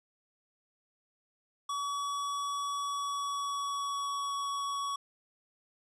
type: tone with pitch glide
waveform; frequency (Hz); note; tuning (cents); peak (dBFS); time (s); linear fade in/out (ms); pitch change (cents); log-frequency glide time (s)
square; 1135 to 1123.3; C#6 to C#6; +41 to +23; -33; 1.69-4.96; 5; -18; 2.79-4.38
effects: resampled to 22050 Hz